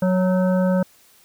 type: harmonic tone with a mistuned harmonic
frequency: 184.5 Hz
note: F#3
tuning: 5 cents flat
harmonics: 1 / 3 / 5 / 7 / 8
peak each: -17 / -21 / -32 / -36 / -35 dBFS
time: 0.02-0.83 s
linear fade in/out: 5 ms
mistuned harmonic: 8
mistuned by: +66 cents
effects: white hiss -54 dBFS RMS until 1.24 s